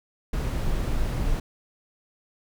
brown noise, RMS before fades -25 dBFS, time 0.33-1.4 s, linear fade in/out 5 ms, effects none

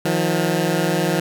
15% pulse tone pair together, 158.83 / 179 Hz, D#3 / F3, +36 / +43 cents, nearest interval major second, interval 207 cents, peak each -14 dBFS, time 0.05-1.2 s, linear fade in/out 5 ms, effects none

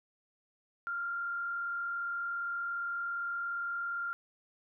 sine tone with frequency modulation, 1392 Hz, F6, 6 cents flat, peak -33 dBFS, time 0.87-4.13 s, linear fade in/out 0 ms, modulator 37.4 Hz, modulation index 0.47, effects none

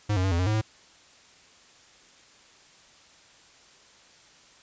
square tone with pitch steps, 104.5 / 92.3 / 95.8 / 85.1 / 91.4 / 107.4 / 109 Hz, G#2 / F#2 / G2 / F2 / F#2 / A2 / A2, +11 / -4 / -39 / -44 / -21 / -41 / -16 cents, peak -23 dBFS, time 0.09-0.615 s, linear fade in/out 10 ms, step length 75 ms, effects white hiss -55 dBFS RMS until 4.62 s + resampled to 16000 Hz

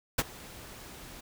pink noise with ADSR envelope, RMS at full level -24 dBFS, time 0.18-1.21 s, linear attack 9 ms, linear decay 35 ms, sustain -23 dB, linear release 11 ms, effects none

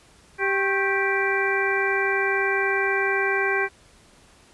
harmonic tone with a mistuned harmonic, 392 Hz, G4, in tune, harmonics 1 / 2 / 3 / 4 / 5 / 6, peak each -25 / -30 / -31 / -25 / -28 / -28 dBFS, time 0.38-3.69 s, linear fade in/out 50 ms, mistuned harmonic 3, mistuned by -130 cents, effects pink hiss -54 dBFS RMS until 4.53 s + resampled to 24000 Hz

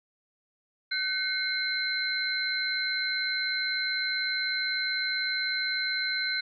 sine tone cluster, 1519 / 2146 / 4082 Hz, F#6 / C7 / C8, +45 / +43 / -44 cents, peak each -31 / -33 / -30 dBFS, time 0.91-6.41 s, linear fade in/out 10 ms, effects none

